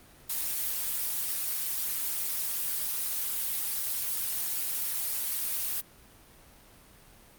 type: noise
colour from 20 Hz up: blue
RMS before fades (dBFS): -31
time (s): 0.29-5.81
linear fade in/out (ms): 10
effects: pink hiss -55 dBFS RMS until 7.38 s + Opus 32 kbps